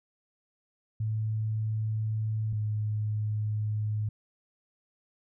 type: tone pair in turn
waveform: sine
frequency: 109.1 / 106.61 Hz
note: A2 / G#2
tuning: -14 / +46 cents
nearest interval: unison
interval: 40 cents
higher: first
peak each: -27 dBFS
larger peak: neither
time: 1-2.53 / 2.53-4.09 s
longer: second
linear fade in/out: 5 ms
effects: none